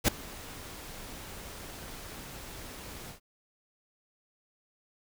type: noise with ADSR envelope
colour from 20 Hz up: pink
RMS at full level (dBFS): -21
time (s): 0.04-3.2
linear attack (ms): 40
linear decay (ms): 6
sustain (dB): -23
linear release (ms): 110
effects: none